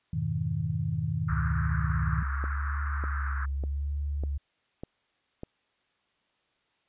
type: chord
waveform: sine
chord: F half-diminished seventh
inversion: none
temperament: just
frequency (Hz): 87.31 / 104.77 / 125.72 / 157.15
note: F2 / Ab2 / Cb3 / Eb3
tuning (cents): 0 / +16 / +31 / +18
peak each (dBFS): -35 / -33 / -34 / -30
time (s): 0.13-2.23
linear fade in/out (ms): 5
type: band-pass noise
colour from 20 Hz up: pink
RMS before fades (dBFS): -38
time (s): 1.28-3.46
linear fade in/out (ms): 10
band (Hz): 1200 to 1600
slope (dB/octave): 48
type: tone with vibrato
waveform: sine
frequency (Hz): 70.5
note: C#2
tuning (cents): +30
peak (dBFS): -28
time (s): 1.29-4.38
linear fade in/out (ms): 10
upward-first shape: sine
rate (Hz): 0.82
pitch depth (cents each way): 40
type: click train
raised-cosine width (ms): 2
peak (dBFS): -24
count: 6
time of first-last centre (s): 2.44-5.434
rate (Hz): 1.67
effects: white hiss -72 dBFS RMS until 6.88 s + resampled to 8000 Hz